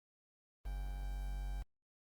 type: tone with quantisation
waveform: triangle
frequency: 47.68 Hz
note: G1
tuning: 47 cents flat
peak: -36 dBFS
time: 0.65-1.63 s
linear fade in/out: 10 ms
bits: 9
effects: Opus 32 kbps